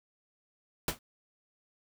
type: noise with exponential decay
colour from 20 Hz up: pink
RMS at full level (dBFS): -26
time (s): 0.88-0.99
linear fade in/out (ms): 2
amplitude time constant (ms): 23
effects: none